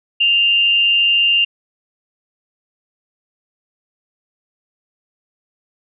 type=tone with amplitude modulation; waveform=sine; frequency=2794 Hz; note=F7; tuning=in tune; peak=-9 dBFS; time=0.2-1.45 s; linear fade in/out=10 ms; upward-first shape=sine; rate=209 Hz; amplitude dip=40%; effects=none